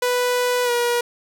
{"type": "tone with pitch glide", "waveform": "sawtooth", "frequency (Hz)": [493.9, 479.8], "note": ["B4", "A#4"], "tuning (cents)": [0, 50], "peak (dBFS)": -14, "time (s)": [0.02, 1.01], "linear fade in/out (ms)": 5, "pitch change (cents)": -50, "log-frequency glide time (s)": [0.64, 0.71], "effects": []}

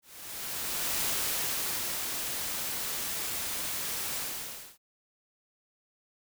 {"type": "noise with ADSR envelope", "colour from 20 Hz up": "white", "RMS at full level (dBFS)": -30, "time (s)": [0.02, 4.78], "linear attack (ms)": 1000, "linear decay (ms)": 1000, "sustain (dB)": -4, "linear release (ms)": 600, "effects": []}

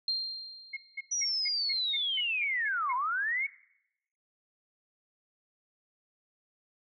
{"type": "tone with exponential decay", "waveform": "sine", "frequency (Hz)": 4186, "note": "C8", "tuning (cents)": 0, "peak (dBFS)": -26, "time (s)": [0.08, 1.14], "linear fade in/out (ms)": 2, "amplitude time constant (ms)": 230}
{"type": "tone bursts", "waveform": "sine", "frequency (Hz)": 2165, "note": "C#7", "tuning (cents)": -41, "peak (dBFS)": -33, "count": 10, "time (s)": [0.73, 2.93], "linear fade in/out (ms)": 10, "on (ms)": 40, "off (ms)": 200}
{"type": "linear two-way sweep", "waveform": "sine", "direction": "down then up", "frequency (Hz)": [5920, 959, 2255], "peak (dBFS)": -28, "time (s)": [1.11, 3.47], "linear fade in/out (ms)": 10, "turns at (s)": 2.94}
{"effects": ["noise-tail reverb RT60 0.8 s tail -20 dB re dry"]}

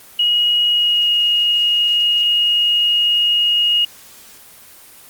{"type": "tone with pitch glide", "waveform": "sine", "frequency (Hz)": [2893, 2870], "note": ["F#7", "F7"], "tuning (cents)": [-40, 47], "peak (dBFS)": -12, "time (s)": [0.19, 3.85], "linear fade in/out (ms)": 5, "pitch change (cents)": -13, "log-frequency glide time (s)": [0.69, 1.14], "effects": ["white hiss -42 dBFS RMS until 5.09 s", "Opus 24 kbps"]}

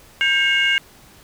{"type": "tone cluster", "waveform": "sine", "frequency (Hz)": [1592, 2182, 2828], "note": ["G6", "C#7", "F7"], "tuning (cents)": [26, -28, 21], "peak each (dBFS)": -18, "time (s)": [0.21, 0.78], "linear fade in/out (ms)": 0, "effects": ["tanh soft clip ceiling -9 dBFS", "pink hiss -48 dBFS RMS until 1.23 s"]}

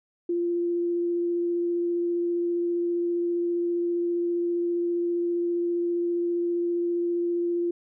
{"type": "tone with vibrato", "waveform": "sine", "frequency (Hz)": 345.8, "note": "F4", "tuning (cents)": -17, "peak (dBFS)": -23, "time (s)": [0.29, 7.71], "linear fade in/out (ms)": 5, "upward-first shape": "triangle", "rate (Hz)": 15, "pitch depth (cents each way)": 10, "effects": []}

